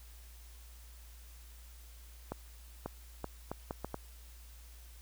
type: accelerating click train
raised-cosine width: 1 ms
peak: -23 dBFS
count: 7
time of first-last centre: 2.32-3.944 s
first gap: 540 ms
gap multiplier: 0.71
effects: added 58 Hz sine -51 dBFS peak until 5.01 s + white hiss -60 dBFS RMS until 5.01 s